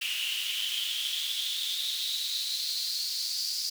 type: noise with high-pass filter sweep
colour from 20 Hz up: pink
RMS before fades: -32 dBFS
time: 0.01-3.7 s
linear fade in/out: 10 ms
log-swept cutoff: 2800 to 4800 Hz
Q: 7.9
effects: none